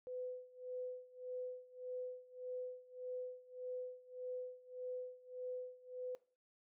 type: tone with tremolo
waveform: sine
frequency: 503 Hz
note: B4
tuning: 32 cents sharp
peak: -40 dBFS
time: 0.07-6.15 s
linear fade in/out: 0 ms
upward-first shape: sine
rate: 1.7 Hz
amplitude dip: 90%
effects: noise-tail reverb RT60 0.4 s tail -19 dB re dry